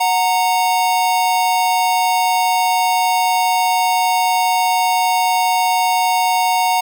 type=tone pair together; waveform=square; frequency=735 / 926 Hz; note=F#5 / A#5; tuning=-12 / -12 cents; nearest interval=major third; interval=400 cents; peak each=-17 dBFS; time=0-6.81 s; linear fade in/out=10 ms; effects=none